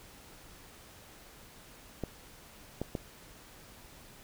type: clicks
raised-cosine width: 2 ms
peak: -20 dBFS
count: 3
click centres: 2.037 / 2.816 / 2.952 s
effects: pink hiss -54 dBFS RMS until 4.23 s